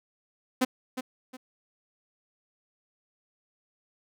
sawtooth tone with echo, 256.2 Hz, C4, 36 cents flat, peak -17 dBFS, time 0.61-0.65 s, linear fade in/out 10 ms, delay 360 ms, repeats 2, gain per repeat -10 dB, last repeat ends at 1.37 s, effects none

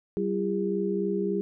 sine tone cluster, 192.1 / 340.9 / 404.4 Hz, G3 / F4 / G#4, -35 / -42 / -46 cents, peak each -29 / -31 / -28 dBFS, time 0.17-1.41 s, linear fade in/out 0 ms, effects none

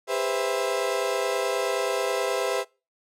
35% pulse chord, C major seventh, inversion second, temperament equal with one note detuned, 402.1 / 493.9 / 523.3 / 659.3 Hz, G4 / B4 / C5 / E5, +44 / 0 / 0 / 0 cents, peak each -28 dBFS, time 0.07-2.65 s, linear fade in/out 50 ms, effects noise-tail reverb RT60 0.3 s tail -24 dB re dry + low-pass 12000 Hz 12 dB/octave

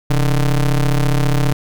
square ring-modulated tone, 75.2 Hz, D2, 42 cents sharp, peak -10 dBFS, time 0.1-1.53 s, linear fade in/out 5 ms, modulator 57.8 Hz, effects none

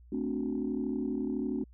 sine chord, D dominant seventh, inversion second, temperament equal, 220 / 261.6 / 293.7 / 370 Hz, A3 / C4 / D4 / F#4, 0 / 0 / 0 / 0 cents, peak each -35 / -33 / -35 / -37 dBFS, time 0.12-1.64 s, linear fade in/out 5 ms, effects tanh soft clip ceiling -22 dBFS + added 60 Hz sine -52 dBFS peak until 1.73 s

